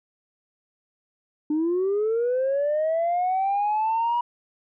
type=linear sweep; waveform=sine; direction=up; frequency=295.9 to 967 Hz; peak=-19 dBFS; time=1.5-4.21 s; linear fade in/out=5 ms; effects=tanh soft clip ceiling -18 dBFS